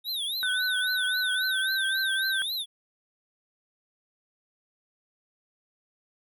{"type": "tone with vibrato", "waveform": "square", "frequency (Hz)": 3671, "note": "A#7", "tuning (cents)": -27, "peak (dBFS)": -29, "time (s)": [0.04, 2.66], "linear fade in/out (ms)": 50, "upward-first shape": "triangle", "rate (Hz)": 3.7, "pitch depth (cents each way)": 230}
{"type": "tone with pitch glide", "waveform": "sine", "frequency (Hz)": [1500, 1553.8], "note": ["F#6", "G6"], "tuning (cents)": [23, -16], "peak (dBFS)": -26, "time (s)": [0.43, 2.42], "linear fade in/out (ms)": 0, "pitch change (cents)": 61, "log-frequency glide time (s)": [1.32, 1.77]}
{"effects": []}